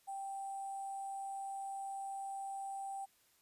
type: tone with sample-and-hold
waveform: sine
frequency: 784 Hz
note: G5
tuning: in tune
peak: -40 dBFS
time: 0.07-3.06 s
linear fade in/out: 20 ms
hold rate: 8820 Hz
effects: white hiss -71 dBFS RMS until 3.41 s + resampled to 32000 Hz